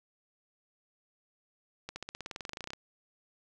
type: accelerating click train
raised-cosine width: 0.2 ms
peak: -22 dBFS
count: 19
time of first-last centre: 1.89-2.734 s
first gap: 70 ms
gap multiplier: 0.95
effects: none